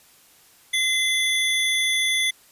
square tone pair together, 2055 / 3456 Hz, C7 / A7, -32 / -32 cents, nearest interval major sixth, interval 900 cents, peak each -23 dBFS, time 0.73-2.31 s, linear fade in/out 10 ms, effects white hiss -54 dBFS RMS until 2.51 s + resampled to 32000 Hz

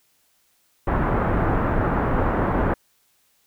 pink low-pass noise, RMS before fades -21 dBFS, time 0.87-2.74 s, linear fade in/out 5 ms, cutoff 1500 Hz, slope 24 dB/octave, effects white hiss -64 dBFS RMS until 3.46 s

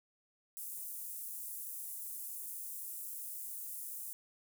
pink high-pass noise, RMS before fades -44 dBFS, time 0.57-4.13 s, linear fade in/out 0 ms, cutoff 9600 Hz, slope 24 dB/octave, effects none

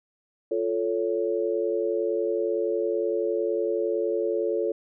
sine chord, F augmented, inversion none, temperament equal with one note detuned, 349.2 / 440 / 557.9 Hz, F4 / A4 / C#5, 0 / 0 / +11 cents, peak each -28 / -26 / -29 dBFS, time 0.51-4.72 s, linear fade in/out 5 ms, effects none

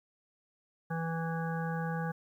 harmonic tone, 164.5 Hz, E3, 3 cents flat, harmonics 1 / 3 / 5 / 7 / 9 / 10, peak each -33 / -41 / -40 / -46 / -45 / -44 dBFS, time 0.9-2.12 s, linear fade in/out 10 ms, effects 11-bit

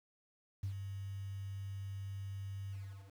sine tone with ADSR envelope, 98 Hz, G2, in tune, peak -33 dBFS, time 0.63-3.14 s, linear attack 7 ms, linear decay 89 ms, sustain -7 dB, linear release 420 ms, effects tanh soft clip ceiling -31 dBFS + 10-bit

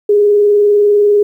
sine tone with vibrato, 412.4 Hz, G#4, 12 cents flat, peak -6 dBFS, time 0.09-1.23 s, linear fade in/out 5 ms, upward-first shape sine, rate 20 Hz, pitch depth 31 cents each way, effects 8-bit

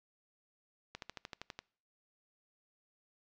slowing click train, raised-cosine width 0.2 ms, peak -25 dBFS, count 9, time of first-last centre 0.95-1.59 s, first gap 72 ms, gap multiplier 1.03, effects noise-tail reverb RT60 0.5 s tail -25 dB re dry + low-pass 6000 Hz 12 dB/octave

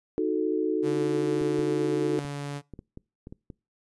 sine chord, D# diminished, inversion none, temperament equal with one note detuned, 311.1 / 366.8 / 440 Hz, D#4 / F#4 / A4, 0 / -15 / 0 cents, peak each -28 dBFS, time 0.18-2.19 s, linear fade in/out 0 ms
sawtooth tone with pitch glide, 144.4 to 143.15 Hz, D3 to D3, -29 to -44 cents, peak -28 dBFS, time 0.82-2.62 s, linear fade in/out 50 ms, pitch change -15 cents, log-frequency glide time 1.33-2.22 s
clicks, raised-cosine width 3 ms, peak -28 dBFS, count 9, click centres 1.414 / 1.592 / 2.25 / 2.737 / 2.791 / 2.974 / 3.271 / 3.325 / 3.502 s
effects noise-tail reverb RT60 0.3 s tail -25 dB re dry + resampled to 24000 Hz

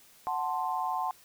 sine chord, F# diminished, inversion none, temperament equal, 740 / 880 / 1046.5 Hz, F#5 / A5 / C6, 0 / 0 / 0 cents, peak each -33 dBFS, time 0.27-1.11 s, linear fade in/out 0 ms, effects white hiss -58 dBFS RMS until 1.24 s

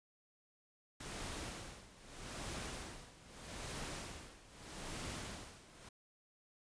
pink noise with tremolo, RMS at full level -44 dBFS, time 1-5.89 s, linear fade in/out 5 ms, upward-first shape sine, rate 0.8 Hz, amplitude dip 85%, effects resampled to 22050 Hz

